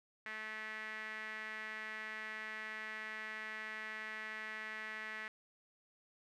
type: tone with band-pass filter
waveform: sawtooth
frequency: 216.9 Hz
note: A3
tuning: 25 cents flat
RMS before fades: -45 dBFS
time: 0.26-5.28 s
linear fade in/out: 2 ms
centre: 1900 Hz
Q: 4.9
effects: none